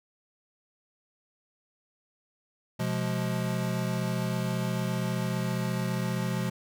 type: chord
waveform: square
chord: F diminished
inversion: second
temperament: just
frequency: 125.72 / 174.61 / 209.5 Hz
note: Cb3 / F3 / Ab3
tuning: +31 / 0 / +15 cents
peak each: -32 / -32 / -35 dBFS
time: 2.79-6.5 s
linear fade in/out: 10 ms
effects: none